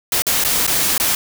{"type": "noise with dropouts", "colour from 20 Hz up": "white", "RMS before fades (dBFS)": -17, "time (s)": [0.12, 1.15], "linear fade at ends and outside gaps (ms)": 2, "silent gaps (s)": [[0.221, 0.267], [0.439, 0.447], [0.667, 0.676], [0.979, 0.999]], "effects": []}